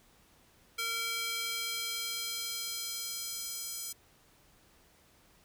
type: tone with high-pass filter sweep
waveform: square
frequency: 459 Hz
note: A#4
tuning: 27 cents flat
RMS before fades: -37 dBFS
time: 0.78-3.93 s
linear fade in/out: 10 ms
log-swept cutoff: 2000 to 6600 Hz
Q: 1.1
effects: pink hiss -64 dBFS RMS until 5.44 s